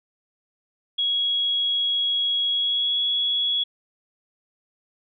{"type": "tone with pitch glide", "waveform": "sine", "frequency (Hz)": [3322, 3359], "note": ["G#7", "G#7"], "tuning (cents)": [0, 19], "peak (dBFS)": -20, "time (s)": [0.98, 3.64], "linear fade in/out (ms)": 10, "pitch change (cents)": 19, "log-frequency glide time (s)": [2.5, 3.01], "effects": []}